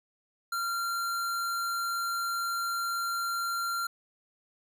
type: tone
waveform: square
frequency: 1379 Hz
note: F6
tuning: 22 cents flat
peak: -30 dBFS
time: 0.52-3.87 s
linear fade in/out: 5 ms
effects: none